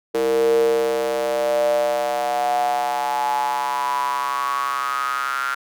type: tone with high-pass filter sweep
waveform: square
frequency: 65.8 Hz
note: C2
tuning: 10 cents sharp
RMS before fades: -21 dBFS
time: 0.14-5.55 s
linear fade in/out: 10 ms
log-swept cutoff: 420 to 1400 Hz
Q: 9.8
effects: none